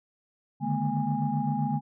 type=tone cluster; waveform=sine; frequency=144.2 / 152 / 211.6 / 238.8 / 820 Hz; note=D3 / D#3 / G#3 / A#3 / G#5; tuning=-31 / -40 / +33 / +42 / -22 cents; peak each=-31 dBFS; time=0.6-1.81 s; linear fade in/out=50 ms; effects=tanh soft clip ceiling -15 dBFS